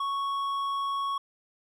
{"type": "tone with hard clipping", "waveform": "sine", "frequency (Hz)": 1108.7, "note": "C#6", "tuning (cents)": 0, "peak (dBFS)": -29, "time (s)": [0, 1.18], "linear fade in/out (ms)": 5, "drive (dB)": 6, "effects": []}